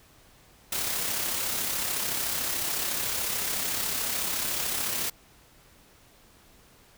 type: noise with amplitude modulation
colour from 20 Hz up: white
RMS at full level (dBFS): -28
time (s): 0.72-5.1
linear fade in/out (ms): 5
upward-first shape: sine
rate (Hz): 33.8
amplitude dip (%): 35
effects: pink hiss -57 dBFS RMS until 6.97 s